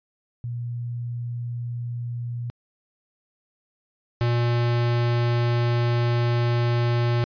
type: tone pair in turn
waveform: sine / square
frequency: 119.8 / 119.35 Hz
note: A#2 / A#2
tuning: +48 / +41 cents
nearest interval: unison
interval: 7 cents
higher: first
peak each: -27 / -20 dBFS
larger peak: second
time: 0.44-2.5 / 4.21-7.24 s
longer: second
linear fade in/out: 0 ms
effects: resampled to 11025 Hz